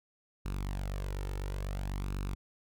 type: tone with flanger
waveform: sawtooth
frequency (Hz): 48.05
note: G1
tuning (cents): -34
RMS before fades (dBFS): -36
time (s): 0.45-2.35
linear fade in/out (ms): 10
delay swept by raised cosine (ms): 0.75 to 2.25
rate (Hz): 0.58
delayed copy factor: +0.55
effects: none